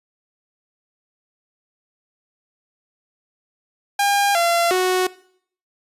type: tone with pitch steps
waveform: sawtooth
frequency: 806 / 684 / 368.7 Hz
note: G5 / F5 / F#4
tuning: +48 / -36 / -6 cents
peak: -12 dBFS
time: 3.99-5.07 s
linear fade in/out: 5 ms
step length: 360 ms
effects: noise-tail reverb RT60 0.6 s tail -20 dB re dry + resampled to 32000 Hz